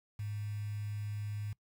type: tone with quantisation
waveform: sine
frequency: 104.1 Hz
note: G#2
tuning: 5 cents sharp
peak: -36 dBFS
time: 0.19-1.53 s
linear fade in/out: 5 ms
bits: 9
effects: noise-tail reverb RT60 0.1 s tail -22 dB re dry